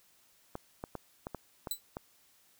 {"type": "clicks", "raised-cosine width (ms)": 1, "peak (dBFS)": -24, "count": 7, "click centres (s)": [0.554, 0.839, 0.953, 1.269, 1.347, 1.672, 1.969]}
{"type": "tone with exponential decay", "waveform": "5% pulse", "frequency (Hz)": 3992, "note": "B7", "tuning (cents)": 18, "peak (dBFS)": -21, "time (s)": [1.71, 1.81], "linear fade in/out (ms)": 2, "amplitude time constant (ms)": 20}
{"effects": ["white hiss -66 dBFS RMS until 2.59 s"]}